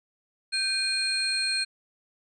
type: tone cluster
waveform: sine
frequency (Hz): 1558 / 2436 / 4216 / 8350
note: G6 / D#7 / C8 / C9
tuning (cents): -11 / -37 / +12 / -5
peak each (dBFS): -33 / -32 / -26 / -35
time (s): 0.52-1.65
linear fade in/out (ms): 20
effects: none